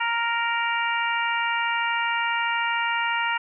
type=harmonic tone; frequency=466.2 Hz; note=A#4; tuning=in tune; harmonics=2 / 3 / 4 / 5 / 6; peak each=-26 / -28 / -29 / -30 / -31 dBFS; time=0-3.38 s; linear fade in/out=10 ms; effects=none